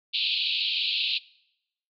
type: band-pass noise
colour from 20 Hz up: white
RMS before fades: -27 dBFS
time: 0.13-1.19 s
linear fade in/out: 20 ms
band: 2500 to 4400 Hz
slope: 96 dB/octave
effects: noise-tail reverb RT60 0.8 s tail -22 dB re dry